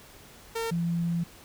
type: tone pair in turn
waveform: sawtooth / sine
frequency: 455.7 / 169.96 Hz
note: A#4 / F3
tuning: -39 / -47 cents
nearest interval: octave + perfect fourth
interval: 1708 cents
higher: first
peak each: -25 / -25 dBFS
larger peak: neither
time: 0.55-0.71 / 0.71-1.24 s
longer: second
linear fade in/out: 10 ms
effects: pink hiss -51 dBFS RMS until 1.44 s